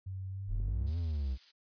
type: tone with pitch glide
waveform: sine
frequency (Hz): 95 to 98.24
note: F#2 to G2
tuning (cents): +46 to +4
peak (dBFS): -37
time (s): 0.06-0.9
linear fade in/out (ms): 10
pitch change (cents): +58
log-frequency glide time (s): 0.29-0.46
type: exponential two-way sweep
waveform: triangle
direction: up then down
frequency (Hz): 33.85 to 87.31 to 61.8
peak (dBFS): -29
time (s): 0.47-1.38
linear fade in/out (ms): 50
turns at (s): 0.98
type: clicks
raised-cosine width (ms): 3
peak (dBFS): -39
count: 3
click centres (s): 0.601 / 0.684 / 0.814
type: noise with tremolo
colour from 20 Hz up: violet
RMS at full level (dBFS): -44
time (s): 0.86-1.52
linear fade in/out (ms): 20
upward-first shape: triangle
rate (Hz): 18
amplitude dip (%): 30
effects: resampled to 11025 Hz